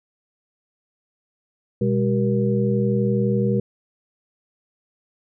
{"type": "tone cluster", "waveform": "sine", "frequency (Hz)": [122.4, 202, 382.3, 474.2], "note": ["B2", "G#3", "G4", "A#4"], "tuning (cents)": [-15, -48, -43, 30], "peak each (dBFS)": [-22, -21, -26, -24], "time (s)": [1.81, 3.6], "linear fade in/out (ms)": 5, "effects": []}